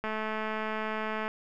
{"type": "click train", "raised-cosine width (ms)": 0.5, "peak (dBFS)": -19, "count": 270, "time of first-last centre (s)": [0.04, 1.28], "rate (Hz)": 217, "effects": []}